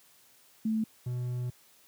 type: tone pair in turn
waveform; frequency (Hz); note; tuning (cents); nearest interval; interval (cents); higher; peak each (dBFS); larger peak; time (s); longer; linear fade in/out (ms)
sine / triangle; 220 / 123.75; A3 / B2; 0 / +4; minor seventh; 996; first; -26 / -28; first; 0.65-0.84 / 1.06-1.5; second; 5
effects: white hiss -61 dBFS RMS until 1.87 s + high-pass 80 Hz 12 dB/octave